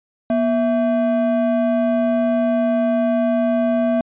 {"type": "ring-modulated tone", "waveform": "triangle", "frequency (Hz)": 449.7, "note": "A4", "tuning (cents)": 38, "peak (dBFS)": -10, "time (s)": [0.3, 4.01], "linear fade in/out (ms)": 2, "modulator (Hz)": 209, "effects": ["resampled to 8000 Hz"]}